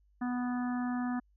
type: harmonic tone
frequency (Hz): 246.9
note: B3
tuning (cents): 0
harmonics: 1 / 3 / 4 / 5 / 6 / 7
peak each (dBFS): -31 / -41 / -47 / -45 / -49 / -47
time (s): 0.21-1.2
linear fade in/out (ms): 10
effects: added 50 Hz sine -64 dBFS peak until 1.36 s